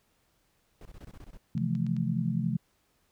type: noise bursts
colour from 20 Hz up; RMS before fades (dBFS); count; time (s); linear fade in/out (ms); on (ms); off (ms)
brown; -46; 9; 0.81-1.373; 2; 43; 22
type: chord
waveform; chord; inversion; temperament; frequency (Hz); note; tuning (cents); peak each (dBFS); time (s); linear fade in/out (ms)
sine; F major seventh; second; just; 130.96 / 163.7 / 174.61 / 218.3; C3 / E3 / F3 / A3; +2 / -12 / 0 / -13; -32; 1.55-2.57; 5
type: clicks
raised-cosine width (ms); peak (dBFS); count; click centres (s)
0.2; -34; 4; 1.578 / 1.752 / 1.866 / 1.966
effects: pink hiss -71 dBFS RMS until 3.11 s